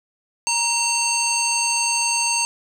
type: harmonic tone with a mistuned harmonic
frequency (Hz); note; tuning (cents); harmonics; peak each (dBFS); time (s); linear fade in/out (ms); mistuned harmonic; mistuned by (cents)
908; A#5; -46; 1 / 3 / 5 / 7 / 9; -25 / -24 / -25 / -24 / -25; 0.47-2.45; 0; 1; +52
effects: 7-bit